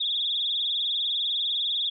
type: tone with vibrato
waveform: sine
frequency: 3520 Hz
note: A7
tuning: in tune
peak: -24 dBFS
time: 0-1.9 s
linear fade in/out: 10 ms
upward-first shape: triangle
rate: 20 Hz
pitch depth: 150 cents each way
effects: none